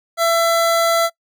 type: tone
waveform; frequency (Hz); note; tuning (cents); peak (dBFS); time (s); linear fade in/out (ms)
25% pulse; 670; E5; +28; -10; 0.17-1.1; 50
effects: noise-tail reverb RT60 0.1 s tail -22 dB re dry